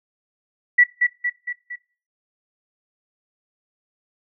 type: tone with echo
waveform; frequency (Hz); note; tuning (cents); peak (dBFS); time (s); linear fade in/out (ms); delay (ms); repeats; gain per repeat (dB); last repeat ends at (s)
sine; 1953; B6; -20; -9; 0.78-0.84; 10; 230; 4; -5; 1.76
effects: noise-tail reverb RT60 0.4 s tail -21 dB re dry